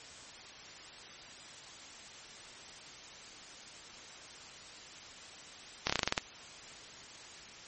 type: slowing click train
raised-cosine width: 0.2 ms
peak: -10 dBFS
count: 9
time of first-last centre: 5.87-6.178 s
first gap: 26 ms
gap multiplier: 1.11
effects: white hiss -50 dBFS RMS until 7.67 s + MP3 32 kbps